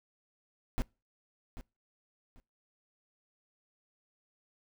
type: noise with echo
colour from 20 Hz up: brown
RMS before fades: -30 dBFS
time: 0.78-0.82 s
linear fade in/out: 0 ms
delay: 790 ms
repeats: 2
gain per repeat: -13 dB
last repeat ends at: 2.4 s
effects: noise-tail reverb RT60 0.3 s tail -25 dB re dry